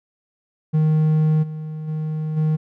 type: tone with level steps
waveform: triangle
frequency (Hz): 155.56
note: D#3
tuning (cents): 0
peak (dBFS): -12 / -25 / -20 / -14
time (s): 0.73-2.57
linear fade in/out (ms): 20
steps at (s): 1.42 / 1.87 / 2.36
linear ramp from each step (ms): 20
effects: none